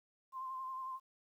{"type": "tone with vibrato", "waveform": "sine", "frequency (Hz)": 1046.5, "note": "C6", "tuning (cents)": 0, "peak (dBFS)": -40, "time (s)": [0.32, 1], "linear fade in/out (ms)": 50, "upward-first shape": "sine", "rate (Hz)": 11, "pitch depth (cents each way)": 29, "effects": ["12-bit"]}